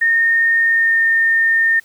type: tone with pitch glide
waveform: sine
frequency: 1834 to 1820.3 Hz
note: A#6 to A#6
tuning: -29 to -42 cents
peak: -11 dBFS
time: 0.01-1.8 s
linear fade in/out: 10 ms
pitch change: -13 cents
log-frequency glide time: 0.6-1.05 s
effects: white hiss -51 dBFS RMS until 1.84 s